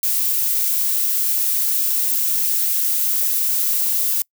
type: noise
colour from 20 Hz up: violet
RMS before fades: -19 dBFS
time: 0.03-4.22 s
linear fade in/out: 2 ms
effects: noise-tail reverb RT60 0.1 s tail -26 dB re dry